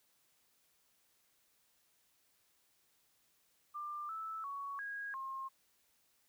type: tone with pitch steps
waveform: sine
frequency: 1191 / 1313 / 1118 / 1642 / 1069 Hz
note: D6 / E6 / C#6 / G#6 / C6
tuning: +24 / -7 / +14 / -20 / +37 cents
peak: -40 dBFS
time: 3.74-5.49 s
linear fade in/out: 20 ms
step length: 350 ms
effects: white hiss -74 dBFS RMS until 6.28 s